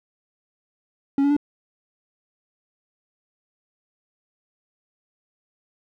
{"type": "tone with pitch steps", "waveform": "triangle", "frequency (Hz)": [277.2, 284.3, 291.7], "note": ["C#4", "C#4", "D4"], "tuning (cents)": [0, 44, -12], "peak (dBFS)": -14, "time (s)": [1.18, 1.366], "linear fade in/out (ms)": 2, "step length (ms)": 62, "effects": []}